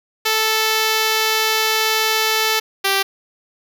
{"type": "tone pair in turn", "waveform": "5% pulse", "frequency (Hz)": [439.1, 391.2], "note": ["A4", "G4"], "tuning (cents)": [-4, -4], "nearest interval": "major second", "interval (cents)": 200, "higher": "first", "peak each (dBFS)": -4, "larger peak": "neither", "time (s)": [[0.25, 2.6], [2.84, 3.03]], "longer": "first", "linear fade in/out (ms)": 10, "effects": []}